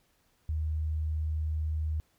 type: tone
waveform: sine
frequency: 77.78 Hz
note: D#2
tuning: in tune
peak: -28 dBFS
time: 0.49-2 s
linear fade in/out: 0 ms
effects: pink hiss -70 dBFS RMS until 2.18 s

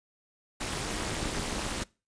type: noise with amplitude modulation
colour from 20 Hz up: pink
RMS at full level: -29 dBFS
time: 0.6-1.84 s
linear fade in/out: 10 ms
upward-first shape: sine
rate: 265 Hz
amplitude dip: 100%
effects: noise-tail reverb RT60 0.3 s tail -23 dB re dry + resampled to 22050 Hz

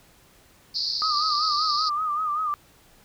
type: band-pass noise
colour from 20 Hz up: white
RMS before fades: -27 dBFS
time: 0.74-1.9 s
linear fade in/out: 20 ms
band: 4300 to 5000 Hz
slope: 96 dB/octave
type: tone with vibrato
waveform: sine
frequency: 1223 Hz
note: D#6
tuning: 30 cents flat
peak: -23 dBFS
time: 1.02-2.54 s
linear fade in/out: 0 ms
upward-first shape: sine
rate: 5.2 Hz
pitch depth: 77 cents each way
effects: pink hiss -56 dBFS RMS until 3.04 s

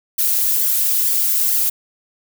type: noise with flanger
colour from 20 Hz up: violet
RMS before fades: -17 dBFS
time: 0.18-1.7 s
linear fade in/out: 10 ms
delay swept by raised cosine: 0.74 to 4.14 ms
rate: 2.2 Hz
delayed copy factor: -1
effects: none

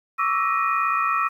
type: tone cluster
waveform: sine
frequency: 1123 / 1181 / 1316 / 1877 / 2469 Hz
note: C#6 / D6 / E6 / A#6 / D#7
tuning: +22 / +9 / -3 / +11 / -14 cents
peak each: -25 / -29 / -22 / -30 / -29 dBFS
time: 0.18-1.29 s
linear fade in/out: 20 ms
effects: 9-bit

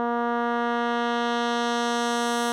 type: tone with low-pass filter sweep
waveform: 10% pulse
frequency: 237.1 Hz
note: A#3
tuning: 30 cents sharp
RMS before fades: -25 dBFS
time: 0-2.52 s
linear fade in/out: 0 ms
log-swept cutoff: 1100 to 11000 Hz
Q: 0.94
effects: none

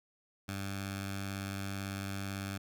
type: tone with notch filter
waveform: 10% pulse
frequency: 98 Hz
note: G2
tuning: in tune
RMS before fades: -39 dBFS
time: 0.48-2.58 s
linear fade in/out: 10 ms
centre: 450 Hz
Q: 0.72
effects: none

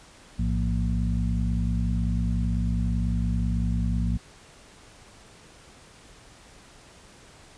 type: harmonic tone with a mistuned harmonic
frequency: 58 Hz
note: A#1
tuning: 8 cents flat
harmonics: 1 / 2 / 3 / 4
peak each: -25 / -29 / -29 / -32 dBFS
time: 0.38-4.18 s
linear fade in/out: 20 ms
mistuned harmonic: 2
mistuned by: -120 cents
effects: pink hiss -51 dBFS RMS until 7.57 s + resampled to 22050 Hz

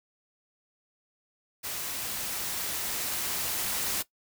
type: noise with level ramp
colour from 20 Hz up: white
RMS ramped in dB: -35 to -30 dBFS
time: 1.63-4.03 s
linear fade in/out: 20 ms
effects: noise-tail reverb RT60 0.1 s tail -17 dB re dry

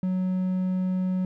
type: tone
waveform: triangle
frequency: 185 Hz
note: F#3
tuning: in tune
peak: -21 dBFS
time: 0.03-1.25 s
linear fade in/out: 2 ms
effects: none

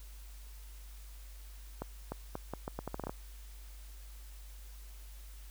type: accelerating click train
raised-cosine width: 1 ms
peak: -23 dBFS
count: 12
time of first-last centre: 1.82-3.095 s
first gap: 300 ms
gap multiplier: 0.78
effects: added 50 Hz sine -47 dBFS peak until 5.5 s + white hiss -59 dBFS RMS until 5.5 s

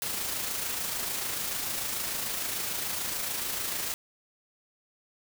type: noise with amplitude modulation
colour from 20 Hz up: white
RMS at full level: -31 dBFS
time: 0.02-3.94 s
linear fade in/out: 0 ms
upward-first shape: sine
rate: 26.8 Hz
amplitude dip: 35%
effects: none

